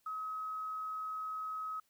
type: tone with quantisation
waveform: sine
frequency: 1275 Hz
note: D#6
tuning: 42 cents sharp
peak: -37 dBFS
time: 0.06-1.8 s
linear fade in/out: 5 ms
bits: 11
effects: white hiss -75 dBFS RMS until 1.89 s